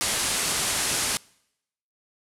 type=low-pass noise; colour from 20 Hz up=white; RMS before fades=-26 dBFS; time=0.01-1.17 s; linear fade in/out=0 ms; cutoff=11000 Hz; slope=48 dB/octave; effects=noise-tail reverb RT60 0.8 s tail -25 dB re dry